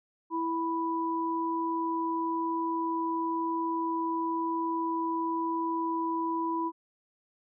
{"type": "tone pair together", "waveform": "sine", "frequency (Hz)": [329.6, 987.8], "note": ["E4", "B5"], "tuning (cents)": [0, 0], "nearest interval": "octave + perfect fifth", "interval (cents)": 1900, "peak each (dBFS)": [-31, -30], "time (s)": [0.3, 6.72], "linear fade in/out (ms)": 50, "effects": []}